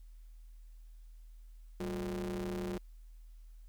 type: ring-modulated tone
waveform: 40% pulse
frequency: 82.9 Hz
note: E2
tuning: 10 cents sharp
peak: -32 dBFS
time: 1.8-2.78 s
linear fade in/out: 5 ms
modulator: 274 Hz
effects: added 40 Hz sine -50 dBFS peak until 3.68 s + white hiss -75 dBFS RMS until 3.68 s